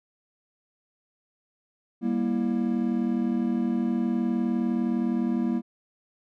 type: chord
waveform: triangle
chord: E diminished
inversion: first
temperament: just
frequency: 197.78 / 237.3 / 329.6 Hz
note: G3 / Bb3 / E4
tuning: +16 / +31 / 0 cents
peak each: -27 / -23 / -29 dBFS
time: 2.01-5.62 s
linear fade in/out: 50 ms
effects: none